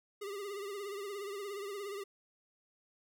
square tone with vibrato, 402.2 Hz, G4, 44 cents sharp, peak -40 dBFS, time 0.21-2.04 s, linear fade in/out 10 ms, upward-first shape triangle, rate 17 Hz, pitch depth 82 cents each way, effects none

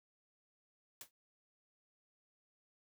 white noise with exponential decay, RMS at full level -45 dBFS, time 1.01-1.11 s, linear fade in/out 1 ms, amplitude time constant 20 ms, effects high-pass 80 Hz 12 dB/octave

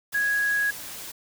sine tone in noise, 1661.2 Hz, G#6, in tune, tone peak -21 dBFS, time 0.14-0.71 s, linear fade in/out 10 ms, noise white, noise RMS -38 dBFS, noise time 0.12-1.12 s, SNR +14 dB, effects none

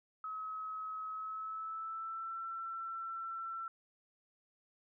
sine tone with pitch glide, 1281 to 1343.1 Hz, E6 to E6, -50 to +32 cents, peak -39 dBFS, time 0.24-3.68 s, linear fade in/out 2 ms, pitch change +82 cents, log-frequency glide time 1.11-2.38 s, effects none

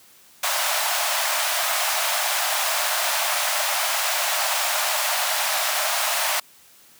pink high-pass noise, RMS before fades -23 dBFS, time 0.43-6.4 s, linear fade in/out 5 ms, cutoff 590 Hz, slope 96 dB/octave, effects white hiss -52 dBFS RMS until 6.99 s + high-pass 80 Hz 12 dB/octave

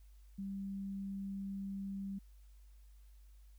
sine tone, 196 Hz, G3, in tune, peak -39 dBFS, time 0.38-2.19 s, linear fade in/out 10 ms, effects added 50 Hz sine -56 dBFS peak until 3.58 s + white hiss -75 dBFS RMS until 3.58 s

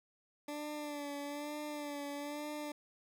20% pulse tone with vibrato, 292.3 Hz, D4, 8 cents flat, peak -35 dBFS, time 0.48-2.72 s, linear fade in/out 5 ms, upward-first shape sine, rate 1.1 Hz, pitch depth 41 cents each way, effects none

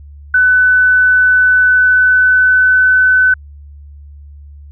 sine tone with pitch glide, 1500 to 1509.6 Hz, F#6 to F#6, +23 to +34 cents, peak -6 dBFS, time 0.34-3.34 s, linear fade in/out 5 ms, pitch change +11 cents, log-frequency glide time 1.54-2.88 s, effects added 72 Hz sine -32 dBFS peak until 4.71 s

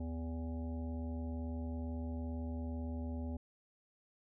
harmonic tone with a mistuned harmonic, 82.41 Hz, E2, in tune, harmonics 1 / 3 / 5 / 7 / 9 / 10, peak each -39 / -42 / -55 / -52 / -61 / -58 dBFS, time 0-3.37 s, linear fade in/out 5 ms, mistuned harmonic 1, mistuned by -130 cents, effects none

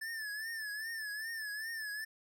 square tone with vibrato, 1750 Hz, A6, 10 cents flat, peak -39 dBFS, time 0.01-2.05 s, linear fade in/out 10 ms, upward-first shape triangle, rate 2.5 Hz, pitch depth 100 cents each way, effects none

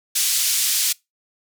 white band-pass noise, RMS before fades -20 dBFS, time 0.15-0.93 s, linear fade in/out 10 ms, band 3300 to 11000 Hz, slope 12 dB/octave, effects noise-tail reverb RT60 0.2 s tail -24 dB re dry

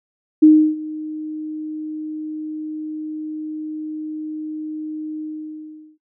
sine tone with ADSR envelope, 309 Hz, D#4, 12 cents flat, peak -4 dBFS, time 0.42-5.98 s, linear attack 13 ms, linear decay 320 ms, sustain -21 dB, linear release 770 ms, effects noise-tail reverb RT60 0.1 s tail -22 dB re dry

